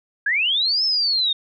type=linear two-way sweep; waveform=sine; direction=up then down; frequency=1581 to 5310 to 3639 Hz; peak=-17 dBFS; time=0.26-1.33 s; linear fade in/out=5 ms; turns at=0.84 s; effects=none